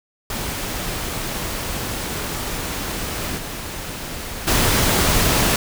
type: noise with level steps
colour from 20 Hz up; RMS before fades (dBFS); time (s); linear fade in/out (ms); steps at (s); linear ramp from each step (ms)
pink; -26 / -30 / -17; 0.3-5.56; 2; 3.37 / 4.47; 10
effects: none